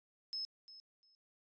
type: tone with echo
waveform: sine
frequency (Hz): 5190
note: E8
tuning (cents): -28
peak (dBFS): -38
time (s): 0.33-0.45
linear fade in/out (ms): 0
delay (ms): 350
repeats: 2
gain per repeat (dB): -15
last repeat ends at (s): 1.15
effects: resampled to 16000 Hz